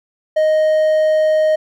triangle tone, 622.3 Hz, D#5, in tune, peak -9 dBFS, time 0.36-1.56 s, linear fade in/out 10 ms, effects none

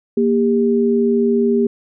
sine tone pair together, 234.4 / 400.8 Hz, A#3 / G4, +10 / +38 cents, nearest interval major sixth, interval 928 cents, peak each -15 dBFS, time 0.17-1.67 s, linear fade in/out 5 ms, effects none

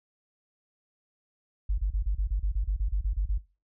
sine tone bursts, 48.87 Hz, G1, 5 cents flat, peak -22 dBFS, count 14, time 1.69-3.382 s, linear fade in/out 10 ms, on 93 ms, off 30 ms, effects noise-tail reverb RT60 0.3 s tail -20 dB re dry + tanh soft clip ceiling -18 dBFS

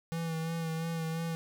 square tone with vibrato, 163.7 Hz, E3, 12 cents flat, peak -33 dBFS, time 0.12-1.35 s, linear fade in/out 0 ms, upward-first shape sine, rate 2.9 Hz, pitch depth 29 cents each way, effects none

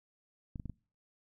clicks, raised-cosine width 5 ms, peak -29 dBFS, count 4, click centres 0.558 / 0.598 / 0.657 / 0.697 s, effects noise-tail reverb RT60 0.4 s tail -25 dB re dry

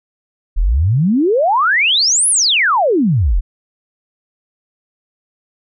sine exponential two-way sweep, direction up then down, 34.51 to 11000 to 34.51 Hz, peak -10 dBFS, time 0.56-3.41 s, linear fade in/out 20 ms, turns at 2.29 s, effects none

